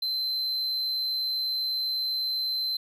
triangle tone, 4084 Hz, C8, 43 cents flat, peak -25 dBFS, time 0.02-2.77 s, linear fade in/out 5 ms, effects none

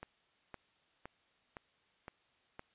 click train, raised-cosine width 0.5 ms, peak -30 dBFS, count 6, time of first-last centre 0.03-2.594 s, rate 1.95 Hz, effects white hiss -72 dBFS RMS until 2.74 s + resampled to 8000 Hz

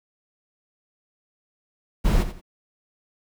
brown noise with echo, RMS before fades -19 dBFS, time 2.04-2.24 s, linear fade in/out 20 ms, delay 87 ms, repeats 2, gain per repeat -11 dB, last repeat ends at 2.414 s, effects none

